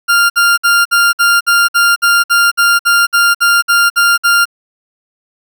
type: tone bursts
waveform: 40% pulse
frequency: 1396.9 Hz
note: F6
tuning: in tune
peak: -6 dBFS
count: 16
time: 0.08-4.455 s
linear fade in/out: 20 ms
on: 220 ms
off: 57 ms
effects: none

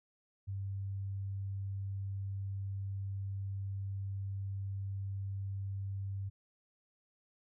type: tone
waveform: sine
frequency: 98 Hz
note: G2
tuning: in tune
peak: -36 dBFS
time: 0.47-6.3 s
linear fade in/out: 20 ms
effects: none

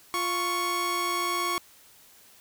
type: tone pair together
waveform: sawtooth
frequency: 349 / 1108 Hz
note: F4 / C#6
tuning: -1 / -1 cents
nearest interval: octave + minor sixth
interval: 2000 cents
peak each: -29 / -23 dBFS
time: 0.14-1.58 s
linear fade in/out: 0 ms
effects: white hiss -55 dBFS RMS until 2.4 s

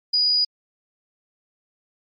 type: tone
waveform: sine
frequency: 4913 Hz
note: D#8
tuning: 23 cents flat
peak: -16 dBFS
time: 0.13-0.45 s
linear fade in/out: 10 ms
effects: MP3 48 kbps

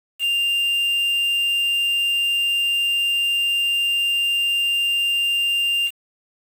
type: tone with quantisation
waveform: triangle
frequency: 2794 Hz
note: F7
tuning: in tune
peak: -16 dBFS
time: 0.19-5.91 s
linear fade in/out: 50 ms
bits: 6
effects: none

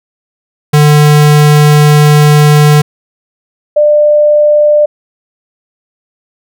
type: tone pair in turn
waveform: square / sine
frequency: 149 / 596 Hz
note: D3 / D5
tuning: +25 / +25 cents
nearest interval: 2 octaves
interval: 2400 cents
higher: second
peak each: -3 dBFS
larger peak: neither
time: 0.73-2.82 / 3.76-4.86 s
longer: first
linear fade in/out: 10 ms
effects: none

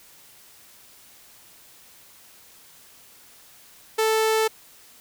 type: tone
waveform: sawtooth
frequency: 440 Hz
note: A4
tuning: in tune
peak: -15 dBFS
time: 3.98-4.48 s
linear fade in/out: 10 ms
effects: white hiss -51 dBFS RMS until 5 s

